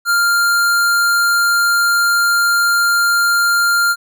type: tone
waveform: square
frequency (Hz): 1396.9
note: F6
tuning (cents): 0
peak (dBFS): -12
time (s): 0.05-3.96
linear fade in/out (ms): 50
effects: none